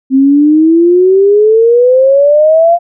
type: exponential sweep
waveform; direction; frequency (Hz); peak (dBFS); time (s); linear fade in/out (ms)
sine; up; 261.6 to 698.5; -3; 0.1-2.79; 50
effects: none